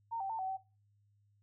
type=tone with pitch steps; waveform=sine; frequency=917 / 776 / 896 / 757 / 766 Hz; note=A#5 / G5 / A5 / F#5 / G5; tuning=-29 / -18 / +31 / +39 / -40 cents; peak=-35 dBFS; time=0.11-0.575 s; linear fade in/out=20 ms; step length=93 ms; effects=noise-tail reverb RT60 0.3 s tail -18 dB re dry + added 102 Hz sine -68 dBFS peak until 1.42 s